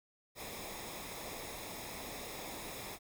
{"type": "noise with comb filter", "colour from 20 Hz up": "pink", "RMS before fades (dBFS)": -45, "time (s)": [0.35, 2.99], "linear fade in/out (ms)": 50, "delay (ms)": 0.67, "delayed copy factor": -0.6, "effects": []}